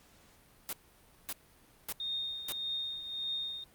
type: noise bursts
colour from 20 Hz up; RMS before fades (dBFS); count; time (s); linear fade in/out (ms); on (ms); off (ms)
white; -37; 4; 0.69-2.522; 0; 38; 560
type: tone with tremolo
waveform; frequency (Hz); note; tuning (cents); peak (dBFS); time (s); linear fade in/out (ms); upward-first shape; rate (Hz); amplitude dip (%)
sine; 3681; A#7; -23; -32; 2-3.64; 2; triangle; 1.7; 65
effects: pink hiss -62 dBFS RMS until 3.74 s + Opus 48 kbps

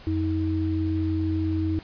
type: tone pair together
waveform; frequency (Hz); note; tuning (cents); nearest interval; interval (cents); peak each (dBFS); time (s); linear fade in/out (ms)
sine; 89.29 / 318.2; F2 / D#4; +39 / +39; octave + minor seventh; 2200; -25; 0.07-1.79; 0
effects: pink hiss -47 dBFS RMS until 1.83 s + resampled to 11025 Hz

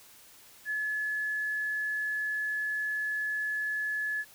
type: tone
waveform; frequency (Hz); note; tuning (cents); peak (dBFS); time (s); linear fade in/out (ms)
sine; 1711; A6; -49; -29; 0.65-4.25; 50
effects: white hiss -55 dBFS RMS until 4.34 s

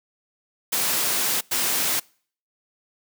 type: noise bursts at uneven times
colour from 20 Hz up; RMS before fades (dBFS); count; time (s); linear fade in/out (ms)
white; -23; 2; 0.72-1.41 / 1.51-2; 10
effects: noise-tail reverb RT60 0.5 s tail -26 dB re dry + high-pass 150 Hz 12 dB/octave

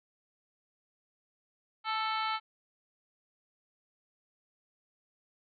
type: harmonic tone with a mistuned harmonic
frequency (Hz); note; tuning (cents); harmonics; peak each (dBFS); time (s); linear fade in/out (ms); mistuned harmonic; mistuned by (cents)
441; A4; +4; 2 / 3 / 4 / 5 / 6 / 7 / 8 / 9 / 10; -34 / -33 / -45 / -39 / -47 / -41 / -50 / -43 / -48; 1.84-2.4; 50; 2; -19
effects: MP3 96 kbps

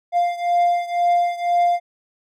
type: beating tone pair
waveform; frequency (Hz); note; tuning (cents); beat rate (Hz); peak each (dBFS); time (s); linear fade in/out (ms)
triangle; 698.5 / 700.5; F5 / F5; 0 / +5; 2; -16 / -19; 0.12-1.8; 50
effects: none

